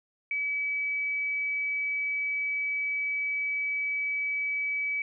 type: tone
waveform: sine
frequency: 2287 Hz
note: D7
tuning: 47 cents flat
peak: -27 dBFS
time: 0.31-5.02 s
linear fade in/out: 2 ms
effects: none